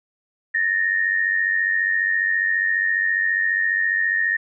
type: tone pair together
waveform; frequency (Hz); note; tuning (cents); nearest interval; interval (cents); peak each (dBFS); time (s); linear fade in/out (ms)
sine; 1760 / 1854.7; A6 / A#6; 0 / -9; minor second; 91; -23 / -19; 0.54-4.37; 10
effects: none